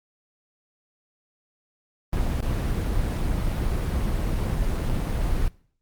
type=noise with dropouts; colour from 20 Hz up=brown; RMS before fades=-24 dBFS; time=2.13-5.48 s; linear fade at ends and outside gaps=0 ms; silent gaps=2.404-2.426 / 3.462-3.466 / 4.893-4.898 s; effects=noise-tail reverb RT60 0.5 s tail -21 dB re dry + Opus 24 kbps